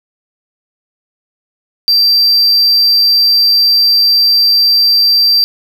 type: tone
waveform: triangle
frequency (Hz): 4698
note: D8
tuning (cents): 0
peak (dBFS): -5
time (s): 1.88-5.44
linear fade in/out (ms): 0
effects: none